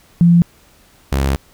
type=tone pair in turn; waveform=sine / sawtooth; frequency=171.6 / 68.1 Hz; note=F3 / C#2; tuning=-30 / -30 cents; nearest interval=octave + major third; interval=1600 cents; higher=first; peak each=-6 / -10 dBFS; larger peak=first; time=0.21-0.42 / 1.12-1.36 s; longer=second; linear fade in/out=0 ms; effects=pink hiss -50 dBFS RMS until 1.53 s